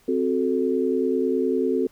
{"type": "chord", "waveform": "sine", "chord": "F# diminished", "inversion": "second", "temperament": "equal", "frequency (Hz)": [261.6, 370, 440], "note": ["C4", "F#4", "A4"], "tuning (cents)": [0, 0, 0], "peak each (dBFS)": -24, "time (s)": [0.08, 1.87], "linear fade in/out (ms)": 5, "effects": ["pink hiss -58 dBFS RMS until 1.91 s"]}